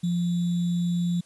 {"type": "tone with sample-and-hold", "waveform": "sine", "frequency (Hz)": 174.2, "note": "F3", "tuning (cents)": -4, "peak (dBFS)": -22, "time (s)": [0.03, 1.21], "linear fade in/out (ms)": 10, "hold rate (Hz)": 3675, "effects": ["white hiss -58 dBFS RMS until 1.25 s", "resampled to 24000 Hz"]}